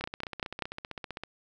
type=two click trains; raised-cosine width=0.3 ms; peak=-14 / -21 dBFS; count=4 / 20; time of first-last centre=0.04-0.623 / 0.01-1.236 s; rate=5.15 / 15.5 Hz; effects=none